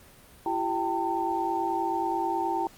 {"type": "tone cluster", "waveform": "sine", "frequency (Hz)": [338.7, 388, 783, 903], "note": ["E4", "G4", "G5", "A5"], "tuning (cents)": [47, -18, -2, 45], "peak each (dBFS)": [-31, -36, -30, -29], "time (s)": [0.46, 2.67], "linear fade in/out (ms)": 2, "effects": ["pink hiss -53 dBFS RMS until 2.77 s", "Opus 32 kbps"]}